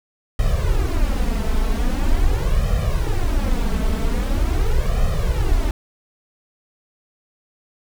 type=noise with flanger; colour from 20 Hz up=brown; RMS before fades=-18 dBFS; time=0.39-5.71 s; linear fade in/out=2 ms; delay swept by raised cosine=1.6 to 4.6 ms; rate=0.43 Hz; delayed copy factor=+0.9; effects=none